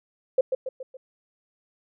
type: tone with echo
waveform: sine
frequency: 520 Hz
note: C5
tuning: 11 cents flat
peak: -15 dBFS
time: 0.38-0.41 s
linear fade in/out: 5 ms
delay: 140 ms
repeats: 4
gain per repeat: -6 dB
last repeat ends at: 0.97 s
effects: none